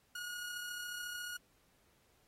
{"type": "tone with amplitude modulation", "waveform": "sawtooth", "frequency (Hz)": 1445, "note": "F#6", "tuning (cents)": -41, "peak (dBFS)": -36, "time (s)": [0.15, 1.37], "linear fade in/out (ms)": 5, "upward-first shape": "sine", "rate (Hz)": 34.1, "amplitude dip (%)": 35, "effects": ["pink hiss -72 dBFS RMS until 2.27 s", "AAC 48 kbps"]}